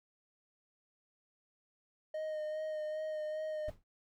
triangle tone with vibrato, 618 Hz, D#5, 12 cents flat, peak -34 dBFS, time 2.14-3.7 s, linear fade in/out 5 ms, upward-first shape sine, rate 2.5 Hz, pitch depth 20 cents each way
brown noise with exponential decay, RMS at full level -40 dBFS, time 3.68-3.84 s, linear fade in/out 5 ms, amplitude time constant 34 ms
effects none

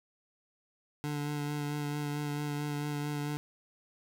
25% pulse tone with vibrato, 146.83 Hz, D3, in tune, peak -29 dBFS, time 1.04-3.37 s, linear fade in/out 0 ms, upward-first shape sine, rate 4.5 Hz, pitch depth 17 cents each way, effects none

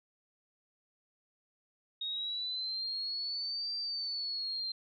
sine linear two-way sweep, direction up then down, 3732 to 4699 to 4141 Hz, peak -34 dBFS, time 2.01-4.72 s, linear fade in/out 5 ms, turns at 3.75 s, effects none

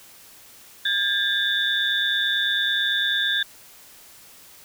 sine tone cluster, 1611 / 1740 / 3517 / 3715 Hz, G6 / A6 / A7 / A#7, +47 / -20 / -1 / -7 cents, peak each -24 / -30 / -23 / -29 dBFS, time 0.85-3.43 s, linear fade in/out 5 ms, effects white hiss -48 dBFS RMS until 4.64 s

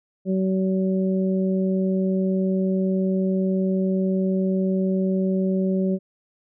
harmonic tone, 189.1 Hz, F#3, 38 cents sharp, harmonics 1 / 2 / 3, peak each -20 / -26 / -30 dBFS, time 0.25-5.99 s, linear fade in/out 50 ms, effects none

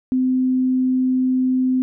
sine tone, 256.9 Hz, C4, 32 cents flat, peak -15 dBFS, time 0.12-1.82 s, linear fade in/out 0 ms, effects none

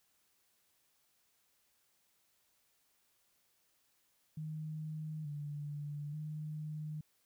sine tone with pitch steps, 155.2 / 146.5 / 153 Hz, D#3 / D3 / D#3, -4 / -4 / -29 cents, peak -39 dBFS, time 4.37-7.01 s, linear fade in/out 5 ms, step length 880 ms, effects white hiss -75 dBFS RMS until 7.25 s

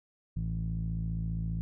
sawtooth tone with low-pass filter, 55 Hz, A1, in tune, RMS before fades -33 dBFS, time 0.36-1.61 s, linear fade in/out 0 ms, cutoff 150 Hz, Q 6, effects none

